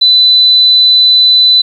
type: tone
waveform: sine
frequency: 4000 Hz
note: B7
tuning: 21 cents sharp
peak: -3 dBFS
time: 0.01-1.62 s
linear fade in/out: 10 ms
effects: 7-bit